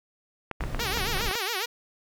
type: clicks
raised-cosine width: 0.5 ms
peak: -16 dBFS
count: 10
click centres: 0.513 / 0.608 / 0.638 / 0.747 / 0.793 / 0.973 / 1.174 / 1.211 / 1.312 / 1.354 s
type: noise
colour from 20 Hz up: brown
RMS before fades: -32 dBFS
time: 0.6-1.3 s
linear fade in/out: 10 ms
type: tone with vibrato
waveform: 5% pulse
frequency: 420 Hz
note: G#4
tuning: 19 cents sharp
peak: -16 dBFS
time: 0.79-1.66 s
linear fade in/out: 10 ms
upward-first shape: sine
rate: 7.3 Hz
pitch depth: 230 cents each way
effects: none